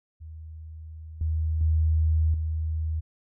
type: tone with level steps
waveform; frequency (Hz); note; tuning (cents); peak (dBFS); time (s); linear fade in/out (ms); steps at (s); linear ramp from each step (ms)
sine; 79.2; D#2; +31; -38 / -23 / -19 / -25; 0.2-3.01; 20; 1.21 / 1.61 / 2.34; 2
effects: none